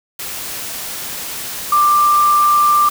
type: tone in noise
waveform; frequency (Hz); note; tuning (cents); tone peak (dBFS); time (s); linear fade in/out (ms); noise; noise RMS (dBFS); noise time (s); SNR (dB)
sine; 1184; D6; +14; -9; 1.72-2.89; 5; white; -26; 0.19-2.9; +14
effects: none